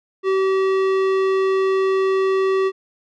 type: tone with low-pass filter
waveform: square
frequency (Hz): 383.1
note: G4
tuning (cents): -40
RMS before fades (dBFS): -18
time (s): 0.23-2.72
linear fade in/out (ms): 50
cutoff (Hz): 2600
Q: 0.58
effects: none